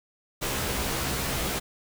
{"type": "noise with comb filter", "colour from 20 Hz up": "pink", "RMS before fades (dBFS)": -29, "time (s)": [0.41, 1.6], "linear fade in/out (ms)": 20, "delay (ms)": 15, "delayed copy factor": 0.9, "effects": []}